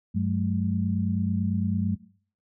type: tone cluster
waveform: sine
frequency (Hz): 97.2 / 184.8 / 213.8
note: G2 / F#3 / A3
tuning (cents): -14 / -2 / -49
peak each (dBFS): -27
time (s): 0.14-1.96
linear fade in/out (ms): 20
effects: noise-tail reverb RT60 0.5 s tail -19 dB re dry